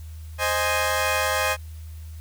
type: chord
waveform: 15% pulse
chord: Ab major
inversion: first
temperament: equal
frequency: 523.3 / 622.3 / 830.6 Hz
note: C5 / Eb5 / Ab5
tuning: 0 / 0 / 0 cents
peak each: -19 / -19 / -20 dBFS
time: 0.38-1.57 s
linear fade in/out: 50 ms
effects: added 79 Hz sine -35 dBFS peak until 2.2 s + white hiss -54 dBFS RMS until 2.2 s